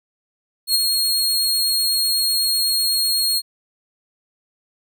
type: tone with ADSR envelope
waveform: sawtooth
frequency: 4277 Hz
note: C8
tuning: 37 cents sharp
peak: -10 dBFS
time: 0.67-3.42 s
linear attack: 76 ms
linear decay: 24 ms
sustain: -4 dB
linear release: 46 ms
effects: none